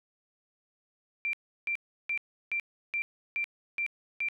sine tone bursts, 2359 Hz, D7, 7 cents sharp, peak -28 dBFS, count 8, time 1.25-4.286 s, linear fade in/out 0 ms, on 82 ms, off 340 ms, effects none

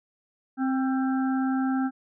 harmonic tone with a mistuned harmonic, 263 Hz, C4, 9 cents sharp, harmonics 1 / 3 / 5 / 6, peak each -23 / -33 / -37 / -39 dBFS, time 0.57-1.91 s, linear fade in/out 50 ms, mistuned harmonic 5, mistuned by +34 cents, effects none

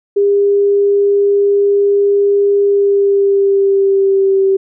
sine tone with pitch glide, 402.9 to 387.2 Hz, G4 to G4, +48 to -21 cents, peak -8 dBFS, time 0.16-4.57 s, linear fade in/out 10 ms, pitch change -69 cents, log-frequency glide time 2.62-4.45 s, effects none

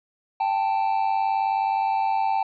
triangle tone pair together, 784 / 883.2 Hz, G5 / A5, 0 / +6 cents, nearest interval major second, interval 206 cents, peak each -21 / -22 dBFS, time 0.4-2.43 s, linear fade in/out 5 ms, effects resampled to 11025 Hz

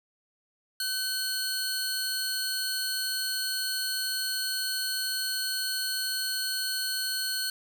sawtooth tone pair together, 1523 / 4313 Hz, F#6 / C#8, +50 / -48 cents, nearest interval octave + tritone, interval 1802 cents, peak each -30 / -27 dBFS, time 0.8-7.5 s, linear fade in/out 2 ms, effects none

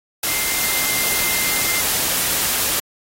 sine tone in noise, 2093 Hz, C7, in tune, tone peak -26 dBFS, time 0.28-1.81 s, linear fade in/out 5 ms, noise white, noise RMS -20 dBFS, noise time 0.23-2.8 s, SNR -9 dB, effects AAC 48 kbps

